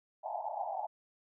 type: band-pass noise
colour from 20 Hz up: white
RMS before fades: -38 dBFS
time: 0.23-0.87 s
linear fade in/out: 20 ms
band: 630 to 890 Hz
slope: 96 dB/octave
effects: none